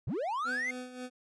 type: linear sweep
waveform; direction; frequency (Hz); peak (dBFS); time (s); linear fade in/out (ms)
triangle; up; 80.8 to 2153; -29; 0.07-0.71; 5
type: tone with tremolo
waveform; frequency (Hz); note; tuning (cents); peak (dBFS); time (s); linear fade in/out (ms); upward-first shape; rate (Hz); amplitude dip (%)
25% pulse; 251.4; B3; +31; -34; 0.44-1.1; 50; sine; 3.7; 65
effects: resampled to 24000 Hz